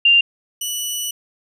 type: tone pair in turn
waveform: sine / 15% pulse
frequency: 2790 / 2956 Hz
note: F7 / F#7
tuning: -2 / -2 cents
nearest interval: minor second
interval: 100 cents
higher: second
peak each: -9 / -15 dBFS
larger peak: first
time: 0.05-0.21 / 0.61-1.11 s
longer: second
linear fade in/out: 5 ms
effects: none